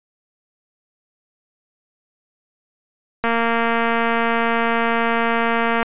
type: click train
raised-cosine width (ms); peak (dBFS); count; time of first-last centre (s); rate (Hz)
0.5; -5; 599; 3.24-5.829; 231
effects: resampled to 8000 Hz